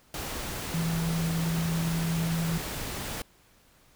sine tone in noise, 165.1 Hz, E3, 3 cents sharp, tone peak -26 dBFS, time 0.74-2.58 s, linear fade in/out 2 ms, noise pink, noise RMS -35 dBFS, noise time 0.14-3.22 s, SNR +6 dB, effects pink hiss -61 dBFS RMS until 3.95 s

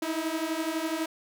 sawtooth beating tone pair, 314.4 / 326.4 Hz, D#4 / E4, +18 / -17 cents, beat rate 12 Hz, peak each -28 / -27 dBFS, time 0.02-1.06 s, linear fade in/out 5 ms, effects none

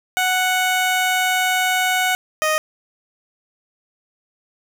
15% pulse tone pair in turn, 740 / 620.9 Hz, F#5 / D#5, 0 / -4 cents, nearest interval minor third, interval 304 cents, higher first, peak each -10 dBFS, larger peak neither, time 0.17-2.15 / 2.42-2.58 s, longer first, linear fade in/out 0 ms, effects none

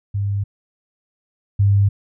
sine tone pair in turn, 100.4 / 100.01 Hz, G2 / G2, +42 / +35 cents, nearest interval unison, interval 7 cents, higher first, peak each -18 / -11 dBFS, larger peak second, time 0.14-0.44 / 1.59-1.89 s, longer neither, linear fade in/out 10 ms, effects none

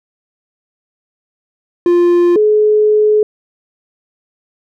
triangle / sine tone pair in turn, 349.2 / 425 Hz, F4 / G#4, 0 / +40 cents, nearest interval minor third, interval 340 cents, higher second, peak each -5 / -7 dBFS, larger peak first, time 1.86-2.36 / 2.36-3.23 s, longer second, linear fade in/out 2 ms, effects none

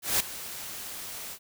white noise with ADSR envelope, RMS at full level -23 dBFS, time 0.02-1.39 s, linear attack 180 ms, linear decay 7 ms, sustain -16 dB, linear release 69 ms, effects none

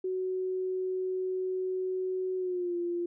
sine tone with pitch glide, 372.2 to 347.3 Hz, F#4 to F4, +10 to -10 cents, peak -29 dBFS, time 0.04-3.06 s, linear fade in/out 5 ms, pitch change -120 cents, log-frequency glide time 2.37-2.76 s, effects none

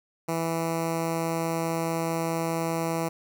10% pulse tone with notch filter, 164.81 Hz, E3, in tune, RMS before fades -28 dBFS, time 0.28-3.09 s, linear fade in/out 10 ms, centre 3400 Hz, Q 1.1, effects none

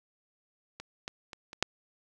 clicks, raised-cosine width 0.2 ms, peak -24 / -19 / -25 / -26 / -7 dBFS, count 5, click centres 0.8 / 1.079 / 1.332 / 1.531 / 1.626 s, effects none

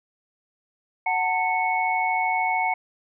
sine tone cluster, 743 / 896 / 2206 Hz, F#5 / A5 / C#7, +7 / +31 / -9 cents, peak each -25 dBFS, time 1.06-2.74 s, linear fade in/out 5 ms, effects none

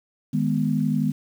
sine chord, G# minor, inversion second, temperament equal, 155.56 / 207.7 / 246.9 Hz, D#3 / G#3 / B3, 0 / 0 / 0 cents, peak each -24 dBFS, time 0.33-1.12 s, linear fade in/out 10 ms, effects 8-bit

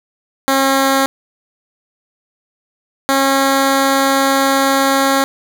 10% pulse tone pair in turn, 270.3 / 271.9 Hz, C#4 / C#4, -44 / -33 cents, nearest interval unison, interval 11 cents, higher second, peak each -3 dBFS, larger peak neither, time 0.48-1.06 / 3.09-5.24 s, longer second, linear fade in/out 0 ms, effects none

